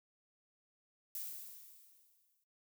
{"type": "noise with exponential decay", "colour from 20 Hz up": "violet", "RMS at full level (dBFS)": -41, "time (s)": [1.15, 2.44], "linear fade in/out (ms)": 2, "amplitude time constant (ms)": 280, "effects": ["noise-tail reverb RT60 0.3 s tail -22 dB re dry"]}